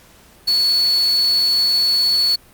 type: tone in noise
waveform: sine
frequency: 4417 Hz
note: C#8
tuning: 7 cents flat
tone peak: -13 dBFS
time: 0.47-2.36 s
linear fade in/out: 10 ms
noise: white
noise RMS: -31 dBFS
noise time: 0.47-2.36 s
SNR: +15 dB
effects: pink hiss -48 dBFS RMS until 2.53 s + Opus 48 kbps